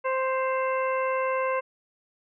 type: harmonic tone with a mistuned harmonic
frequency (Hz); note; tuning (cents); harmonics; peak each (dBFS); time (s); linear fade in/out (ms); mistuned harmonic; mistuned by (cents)
523.3; C5; 0; 1 / 2 / 3 / 4 / 5; -26 / -28 / -36 / -36 / -39; 0.04-1.61; 20; 5; +40
effects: none